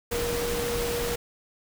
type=tone in noise; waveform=sine; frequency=475 Hz; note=A#4; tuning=33 cents sharp; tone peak=-28 dBFS; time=0.11-1.16 s; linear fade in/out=10 ms; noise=pink; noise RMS=-31 dBFS; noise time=0.11-1.16 s; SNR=0 dB; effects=none